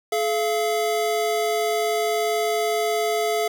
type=tone pair together; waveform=square; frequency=427.7 / 686 Hz; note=A4 / F5; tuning=-49 / -31 cents; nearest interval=minor sixth; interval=818 cents; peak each=-24 dBFS; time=0.12-3.48 s; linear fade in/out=5 ms; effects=none